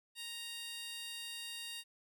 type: tone with high-pass filter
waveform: 15% pulse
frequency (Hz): 932.3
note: A#5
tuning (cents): 0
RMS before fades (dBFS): -45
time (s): 0.15-1.84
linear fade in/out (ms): 50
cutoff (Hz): 3500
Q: 1.1
effects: none